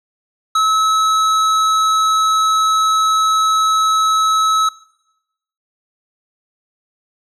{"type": "tone", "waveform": "square", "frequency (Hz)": 1294, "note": "E6", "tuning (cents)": -32, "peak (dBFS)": -12, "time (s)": [0.55, 4.69], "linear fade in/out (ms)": 5, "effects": ["noise-tail reverb RT60 0.9 s tail -21 dB re dry", "low-pass 7000 Hz 12 dB/octave"]}